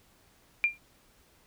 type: tone with exponential decay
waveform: sine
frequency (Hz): 2388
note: D7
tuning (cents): +28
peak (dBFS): -18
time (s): 0.64-0.78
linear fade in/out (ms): 0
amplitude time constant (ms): 29
effects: pink hiss -63 dBFS RMS until 1.46 s